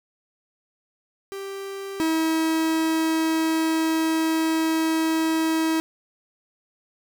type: tone pair in turn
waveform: 45% pulse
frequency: 392 / 321.4 Hz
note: G4 / E4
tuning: 0 / -44 cents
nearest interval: minor third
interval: 344 cents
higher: first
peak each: -31 / -20 dBFS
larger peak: second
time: 1.32-2 / 2-5.8 s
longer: second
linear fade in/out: 0 ms
effects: none